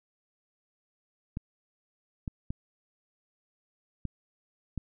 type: clicks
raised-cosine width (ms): 5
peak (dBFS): -21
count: 5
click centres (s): 1.371 / 2.278 / 2.505 / 4.053 / 4.777
effects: none